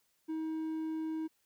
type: tone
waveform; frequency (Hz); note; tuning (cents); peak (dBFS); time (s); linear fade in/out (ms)
triangle; 317.5; D#4; +35; -32; 0.28-1.28; 20
effects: white hiss -75 dBFS RMS until 1.45 s